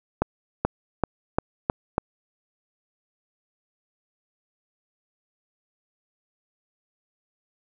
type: accelerating click train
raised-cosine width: 1 ms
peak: -6 dBFS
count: 6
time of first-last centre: 0.22-1.981 s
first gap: 430 ms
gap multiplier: 0.9
effects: none